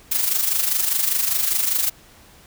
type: noise with amplitude modulation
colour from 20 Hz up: blue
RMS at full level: -18 dBFS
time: 0.11-1.9 s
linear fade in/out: 10 ms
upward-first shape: sine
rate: 25 Hz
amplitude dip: 60%
effects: pink hiss -49 dBFS RMS until 2.46 s